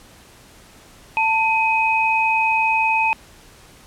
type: tone pair together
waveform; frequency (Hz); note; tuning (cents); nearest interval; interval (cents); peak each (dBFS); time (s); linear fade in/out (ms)
sine; 890.6 / 2519; A5 / D#7; +21 / +21; octave + tritone; 1800; -18; 1.17-3.13; 0
effects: pink hiss -47 dBFS RMS until 3.86 s + low-pass 12000 Hz 12 dB/octave